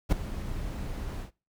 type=noise with ADSR envelope; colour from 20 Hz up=brown; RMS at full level=-20 dBFS; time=0.09-1.31 s; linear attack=34 ms; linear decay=4 ms; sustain=-15 dB; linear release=100 ms; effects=noise-tail reverb RT60 0.3 s tail -22 dB re dry